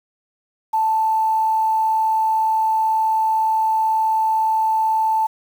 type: tone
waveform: sine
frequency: 881 Hz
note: A5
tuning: 2 cents sharp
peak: -15 dBFS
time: 0.73-5.27 s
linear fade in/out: 10 ms
effects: 7-bit